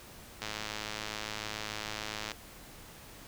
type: click train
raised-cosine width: 0.2 ms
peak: -19 dBFS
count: 204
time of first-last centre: 0.42-2.317 s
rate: 107 Hz
effects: pink hiss -51 dBFS RMS until 3.27 s